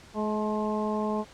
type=harmonic tone with a mistuned harmonic; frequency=212.6 Hz; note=G#3; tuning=41 cents sharp; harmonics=1 / 2 / 3 / 4 / 5; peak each=-29 / -32 / -34 / -35 / -36 dBFS; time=0.14-1.25 s; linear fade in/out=50 ms; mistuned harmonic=4; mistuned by=+23 cents; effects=pink hiss -51 dBFS RMS until 1.33 s + low-pass 7000 Hz 12 dB/octave